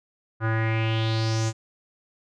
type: tone with low-pass filter sweep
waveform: square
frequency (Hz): 111.7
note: A2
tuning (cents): +27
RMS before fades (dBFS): -24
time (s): 0.4-1.53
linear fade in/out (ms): 50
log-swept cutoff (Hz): 1400 to 7200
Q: 4.2
effects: none